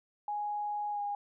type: tone with pitch glide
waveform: sine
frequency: 830.6 to 817.3 Hz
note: G#5 to G#5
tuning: 0 to -28 cents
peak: -32 dBFS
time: 0.28-1.15 s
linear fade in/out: 2 ms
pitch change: -28 cents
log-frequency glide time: 0.91-1.01 s
effects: none